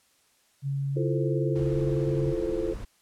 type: tone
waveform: sine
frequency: 138.59 Hz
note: C#3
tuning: in tune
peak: -26 dBFS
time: 0.62-2.35 s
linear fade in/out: 50 ms
type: chord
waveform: sine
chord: F major seventh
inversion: third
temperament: equal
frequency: 329.6 / 349.2 / 440 / 523.3 Hz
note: E4 / F4 / A4 / C5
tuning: 0 / 0 / 0 / 0 cents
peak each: -33 / -30 / -31 / -34 dBFS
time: 0.96-2.74 s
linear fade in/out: 10 ms
type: noise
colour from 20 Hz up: brown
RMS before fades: -37 dBFS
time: 1.55-2.85 s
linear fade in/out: 10 ms
effects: white hiss -65 dBFS RMS until 3.01 s + low-pass 11000 Hz 12 dB/octave